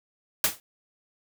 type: noise with exponential decay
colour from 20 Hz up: white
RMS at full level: -18 dBFS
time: 0.44-0.6 s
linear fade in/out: 1 ms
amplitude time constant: 33 ms
effects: none